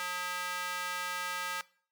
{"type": "tone with high-pass filter", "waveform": "square", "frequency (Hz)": 180, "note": "F#3", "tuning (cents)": -47, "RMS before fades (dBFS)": -36, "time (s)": [0, 1.61], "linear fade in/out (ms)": 0, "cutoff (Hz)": 1300, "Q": 1.6, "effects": ["noise-tail reverb RT60 0.5 s tail -21 dB re dry", "MP3 96 kbps"]}